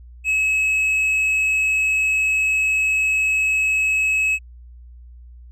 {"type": "tone with tanh clipping", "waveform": "sine", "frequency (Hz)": 2574, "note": "E7", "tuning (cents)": -42, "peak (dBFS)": -17, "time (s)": [0.24, 4.39], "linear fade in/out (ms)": 50, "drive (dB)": 4, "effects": ["added 60 Hz sine -39 dBFS peak until 5.51 s"]}